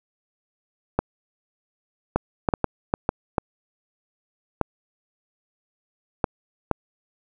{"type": "clicks", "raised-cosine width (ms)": 1, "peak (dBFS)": -5, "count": 11, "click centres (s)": [0.99, 2.16, 2.488, 2.538, 2.643, 2.939, 3.091, 3.382, 4.613, 6.242, 6.713], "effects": []}